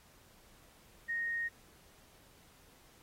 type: tone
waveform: sine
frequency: 1860 Hz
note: A#6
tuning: 4 cents flat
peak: -33 dBFS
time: 1.08-1.49 s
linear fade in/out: 20 ms
effects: pink hiss -63 dBFS RMS until 3.02 s + AAC 48 kbps